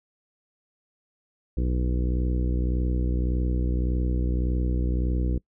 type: harmonic tone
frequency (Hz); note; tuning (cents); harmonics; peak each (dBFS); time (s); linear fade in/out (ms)
61.74; B1; 0; 1 / 2 / 3 / 4 / 5 / 6 / 7 / 8; -23 / -32 / -33 / -38 / -34 / -39 / -43 / -42; 1.57-5.38; 5
effects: noise-tail reverb RT60 0.1 s tail -24 dB re dry